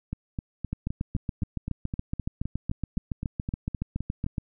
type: two click trains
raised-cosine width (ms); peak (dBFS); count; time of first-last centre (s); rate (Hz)
5; -18 / -16; 17 / 27; 0.13-4.264 / 0.73-4.382; 3.87 / 7.12
effects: none